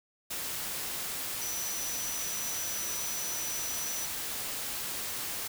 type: tone in noise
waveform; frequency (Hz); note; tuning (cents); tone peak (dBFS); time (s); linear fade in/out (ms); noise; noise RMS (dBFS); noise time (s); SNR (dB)
sine; 5920; F#8; 0; -36; 1.41-4.06; 10; white; -36; 0.3-5.48; -3
effects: none